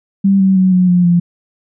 sine tone with pitch steps, 196 / 191.3 / 186.72 / 182.24 / 177.87 / 173.61 Hz, G3 / G3 / F#3 / F#3 / F3 / F3, 0 / -42 / +16 / -26 / +32 / -10 cents, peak -7 dBFS, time 0.24-1.2 s, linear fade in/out 10 ms, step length 160 ms, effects none

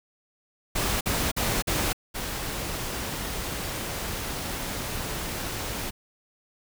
pink noise bursts, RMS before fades -26 dBFS, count 4, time 0.75-1.931 s, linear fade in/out 10 ms, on 260 ms, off 47 ms
pink noise, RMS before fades -32 dBFS, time 2.14-5.91 s, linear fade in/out 20 ms
effects none

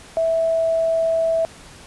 sine tone, 655 Hz, E5, 11 cents flat, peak -16 dBFS, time 0.17-1.45 s, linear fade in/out 0 ms, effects pink hiss -43 dBFS RMS until 1.86 s + resampled to 24000 Hz

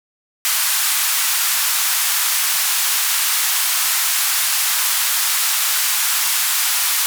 white band-pass noise, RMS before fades -18 dBFS, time 0.45-7.06 s, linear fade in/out 0 ms, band 910 to 16000 Hz, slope 24 dB/octave, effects none

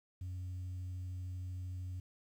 sine tone, 91.3 Hz, F#2, 23 cents flat, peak -37 dBFS, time 0.21-2 s, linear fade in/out 5 ms, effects tanh soft clip ceiling -38 dBFS + 11-bit

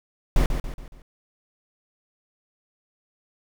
brown noise with echo, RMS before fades -17 dBFS, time 0.36-0.46 s, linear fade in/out 2 ms, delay 140 ms, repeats 4, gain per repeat -7 dB, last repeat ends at 1.02 s, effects none

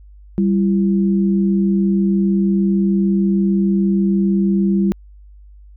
sine tone pair together, 196 / 338.5 Hz, G3 / E4, 0 / +46 cents, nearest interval major sixth, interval 946 cents, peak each -13 / -21 dBFS, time 0.38-4.92 s, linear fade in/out 0 ms, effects added 50 Hz sine -39 dBFS peak until 5.76 s

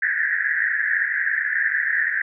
white band-pass noise, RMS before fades -22 dBFS, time 0.02-2.22 s, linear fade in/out 5 ms, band 1600 to 1900 Hz, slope 96 dB/octave, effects none

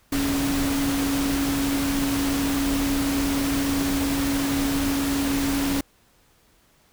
sine tone in noise, 277.8 Hz, C#4, 4 cents sharp, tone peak -22 dBFS, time 0.12-5.81 s, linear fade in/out 5 ms, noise pink, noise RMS -28 dBFS, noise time 0.12-5.81 s, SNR +3 dB, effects pink hiss -60 dBFS RMS until 6.92 s

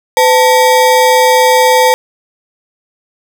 square ring-modulated tone, 698.5 Hz, F5, in tune, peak -3 dBFS, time 0.17-1.94 s, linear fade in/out 0 ms, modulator 192 Hz, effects none

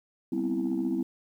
sine chord, C major seventh, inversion second, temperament equal, 196 / 246.9 / 261.6 / 329.6 Hz, G3 / B3 / C4 / E4, 0 / 0 / 0 / 0 cents, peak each -33 / -32 / -30 / -29 dBFS, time 0.32-1.03 s, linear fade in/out 5 ms, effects tanh soft clip ceiling -20 dBFS + 10-bit

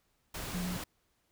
sine tone in noise, 179.1 Hz, F3, 44 cents sharp, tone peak -34 dBFS, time 0.54-0.77 s, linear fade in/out 5 ms, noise pink, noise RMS -40 dBFS, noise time 0.34-0.84 s, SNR +3 dB, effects pink hiss -75 dBFS RMS until 1.31 s

